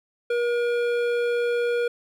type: tone with hard clipping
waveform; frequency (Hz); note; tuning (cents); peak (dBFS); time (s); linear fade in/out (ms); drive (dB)
sine; 477.9; A#4; +43; -23; 0.3-1.88; 5; 12
effects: none